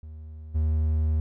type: tone with level steps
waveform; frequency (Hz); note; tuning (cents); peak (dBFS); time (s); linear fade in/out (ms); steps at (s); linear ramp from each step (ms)
triangle; 77.78; D#2; 0; -36 / -19; 0.03-1.2; 0; 0.54; 20
effects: none